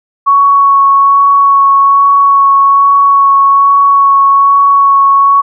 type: tone with vibrato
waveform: sine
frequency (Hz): 1112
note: C#6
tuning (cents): +5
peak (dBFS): -3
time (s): 0.26-5.42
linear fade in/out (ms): 20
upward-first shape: sine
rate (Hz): 1.2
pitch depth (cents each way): 10
effects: none